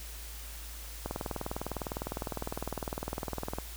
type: click train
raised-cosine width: 1 ms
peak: -20 dBFS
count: 51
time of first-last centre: 1.06-3.585 s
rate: 19.8 Hz
effects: added 55 Hz sine -43 dBFS peak until 3.76 s + white hiss -47 dBFS RMS until 3.76 s